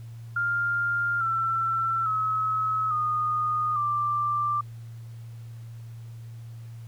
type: tone with pitch steps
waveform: sine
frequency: 1400 / 1341.4 / 1285.3 / 1231.5 / 1180 Hz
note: F6 / E6 / E6 / D#6 / D6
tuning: +4 / +30 / -44 / -18 / +8 cents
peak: -23 dBFS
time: 0.36-4.61 s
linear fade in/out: 5 ms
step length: 850 ms
effects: added 115 Hz sine -38 dBFS peak until 6.87 s + pink hiss -59 dBFS RMS until 6.87 s